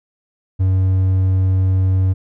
triangle tone, 94.1 Hz, F#2, 30 cents sharp, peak -10 dBFS, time 0.59-2.14 s, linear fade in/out 20 ms, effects none

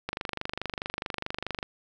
click train, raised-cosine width 0.3 ms, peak -15 dBFS, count 39, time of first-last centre 0.09-1.628 s, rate 24.7 Hz, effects none

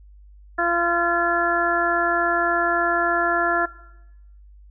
harmonic tone, 343.4 Hz, F4, 29 cents flat, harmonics 1 / 2 / 3 / 4 / 5, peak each -27 / -24 / -29 / -23 / -23 dBFS, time 0.58-3.66 s, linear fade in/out 10 ms, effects noise-tail reverb RT60 0.9 s tail -18 dB re dry + added 50 Hz sine -44 dBFS peak until 4.7 s

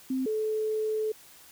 sine tone pair in turn, 261.4 / 433.4 Hz, C4 / A4, -1 / -26 cents, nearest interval major sixth, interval 875 cents, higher second, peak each -26 dBFS, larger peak neither, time 0.1-0.26 / 0.26-1.12 s, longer second, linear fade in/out 5 ms, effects white hiss -53 dBFS RMS until 1.51 s

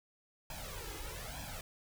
pink noise with flanger, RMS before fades -44 dBFS, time 0.5-1.61 s, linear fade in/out 2 ms, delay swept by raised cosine 1.2 to 2.4 ms, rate 1.1 Hz, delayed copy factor +0.95, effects none

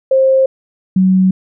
sine tone pair in turn, 530 / 187.38 Hz, C5 / F#3, +22 / +22 cents, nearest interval octave + tritone, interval 1800 cents, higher first, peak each -7 dBFS, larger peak neither, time 0.11-0.46 / 0.96-1.31 s, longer neither, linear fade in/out 5 ms, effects none

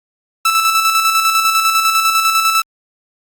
sawtooth tone with tremolo, 1318.5 Hz, E6, in tune, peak -6 dBFS, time 0.45-2.62 s, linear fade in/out 5 ms, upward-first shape square, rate 10 Hz, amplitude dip 40%, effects Opus 48 kbps

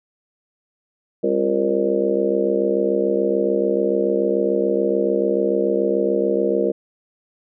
harmonic tone with a mistuned harmonic, 66.9 Hz, C2, 39 cents sharp, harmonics 3 / 4 / 5 / 6 / 7 / 8 / 9, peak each -26 / -29 / -22 / -29 / -20 / -26 / -26 dBFS, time 1.23-6.72 s, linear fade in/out 10 ms, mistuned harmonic 5, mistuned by +76 cents, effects none

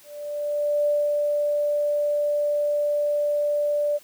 sine tone with ADSR envelope, 587.3 Hz, D5, in tune, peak -18 dBFS, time 0.03-3.99 s, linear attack 840 ms, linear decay 220 ms, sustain -2 dB, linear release 31 ms, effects white hiss -52 dBFS RMS until 4.03 s + high-pass 100 Hz 12 dB/octave

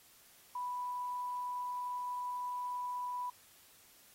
sine tone, 987.8 Hz, B5, in tune, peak -36 dBFS, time 0.55-3.3 s, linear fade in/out 5 ms, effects white hiss -62 dBFS RMS until 4.14 s + AAC 48 kbps

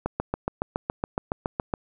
click train, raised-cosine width 1 ms, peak -11 dBFS, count 13, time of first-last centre 0.06-1.738 s, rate 7.15 Hz, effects none

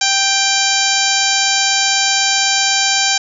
harmonic tone with a mistuned harmonic, 784 Hz, G5, in tune, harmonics 1 / 2 / 3 / 4 / 5 / 6 / 7 / 8 / 9, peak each -21 / -21 / -21 / -21 / -21 / -21 / -21 / -21 / -21 dBFS, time 0.01-3.18 s, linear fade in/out 5 ms, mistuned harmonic 3, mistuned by +19 cents, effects none

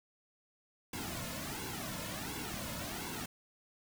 pink noise with flanger, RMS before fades -41 dBFS, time 0.93-3.26 s, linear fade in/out 5 ms, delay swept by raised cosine 1.6 to 2.6 ms, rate 1.4 Hz, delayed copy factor -0.75, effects none

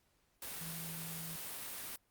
sine tone in noise, 163.9 Hz, E3, 10 cents flat, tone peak -46 dBFS, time 0.61-1.36 s, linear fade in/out 2 ms, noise white, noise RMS -44 dBFS, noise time 0.42-1.96 s, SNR -5 dB, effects pink hiss -75 dBFS RMS until 2.1 s + Opus 48 kbps

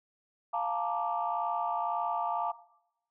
sine chord, Bb major seventh, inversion second, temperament equal with one note detuned, 698.5 / 870.4 / 932.3 / 1174.7 Hz, F5 / A5 / Bb5 / D6, 0 / -19 / 0 / 0 cents, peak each -33 / -34 / -34 / -35 dBFS, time 0.53-2.52 s, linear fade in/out 10 ms, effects noise-tail reverb RT60 0.8 s tail -17 dB re dry + tanh soft clip ceiling -19 dBFS

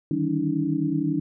sine tone cluster, 151.7 / 159.9 / 195.3 / 284.6 / 315.4 Hz, D#3 / D#3 / G3 / C#4 / D#4, -44 / +48 / -6 / +46 / +24 cents, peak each -33 / -28 / -33 / -25 / -27 dBFS, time 0.11-1.2 s, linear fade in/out 2 ms, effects none

